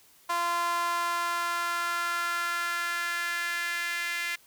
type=tone with high-pass filter sweep; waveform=sawtooth; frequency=344.6 Hz; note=F4; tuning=23 cents flat; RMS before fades=-30 dBFS; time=0.29-4.36 s; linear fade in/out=10 ms; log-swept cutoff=960 to 2000 Hz; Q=3.5; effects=white hiss -59 dBFS RMS until 4.46 s